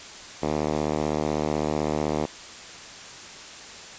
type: tone with band-pass filter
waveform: 5% pulse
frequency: 75.9 Hz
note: D#2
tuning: 42 cents flat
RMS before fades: -26 dBFS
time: 0.42-2.26 s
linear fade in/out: 10 ms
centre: 330 Hz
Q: 0.51
effects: white hiss -41 dBFS RMS until 3.98 s + resampled to 16000 Hz